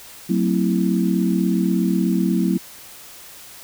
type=chord; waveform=sine; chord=F# half-diminished seventh; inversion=none; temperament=equal with one note detuned; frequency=185 / 225.1 / 261.6 / 329.6 Hz; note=F#3 / A3 / C4 / E4; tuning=0 / +40 / 0 / 0 cents; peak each=-19 / -22 / -25 / -23 dBFS; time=0.29-2.58 s; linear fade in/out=10 ms; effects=white hiss -41 dBFS RMS until 3.63 s